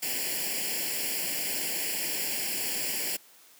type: noise with comb filter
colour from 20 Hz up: white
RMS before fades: -31 dBFS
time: 0.02-3.17 s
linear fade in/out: 10 ms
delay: 0.4 ms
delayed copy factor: +0.9
effects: white hiss -56 dBFS RMS until 3.59 s + high-pass 200 Hz 12 dB/octave